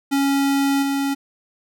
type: tone with level steps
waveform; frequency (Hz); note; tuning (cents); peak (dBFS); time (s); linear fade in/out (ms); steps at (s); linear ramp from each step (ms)
square; 277.2; C#4; 0; -17 / -20; 0.11-1.15; 20; 0.82; 10
effects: none